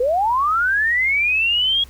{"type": "linear sweep", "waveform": "sine", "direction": "up", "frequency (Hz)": [468.8, 3319], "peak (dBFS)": -15, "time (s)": [0, 1.84], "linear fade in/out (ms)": 5, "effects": ["added 65 Hz sine -41 dBFS peak until 1.89 s", "pink hiss -48 dBFS RMS until 1.89 s"]}